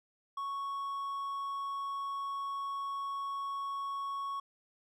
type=tone; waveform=triangle; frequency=1108.7 Hz; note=C#6; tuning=in tune; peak=-33 dBFS; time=0.37-4.4 s; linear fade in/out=5 ms; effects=none